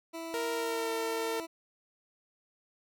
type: tone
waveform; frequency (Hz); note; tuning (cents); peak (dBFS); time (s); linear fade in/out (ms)
20% pulse; 329.6; E4; 0; -33; 0.13-1.47; 20
type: tone with pitch glide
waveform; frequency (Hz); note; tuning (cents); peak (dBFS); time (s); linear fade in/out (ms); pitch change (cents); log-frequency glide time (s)
sawtooth; 466.2 to 452.9; A#4 to A#4; 0 to -50; -28; 0.34-1.4; 0; -50; 0.52-0.92
effects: none